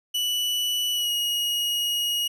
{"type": "tone with pitch glide", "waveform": "40% pulse", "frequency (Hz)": [2960, 2886], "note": ["F#7", "F#7"], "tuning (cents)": [0, -44], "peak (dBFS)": -22, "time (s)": [0.14, 2.28], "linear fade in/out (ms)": 10, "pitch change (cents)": -44, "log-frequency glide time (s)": [0.93, 1.11], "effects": []}